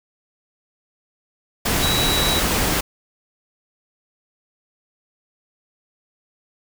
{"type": "tone in noise", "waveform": "sine", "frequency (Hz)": 3902, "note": "B7", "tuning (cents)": -22, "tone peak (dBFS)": -21, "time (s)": [1.82, 2.4], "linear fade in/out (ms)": 10, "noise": "pink", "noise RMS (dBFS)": -20, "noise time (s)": [1.65, 2.81], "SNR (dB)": -4, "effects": []}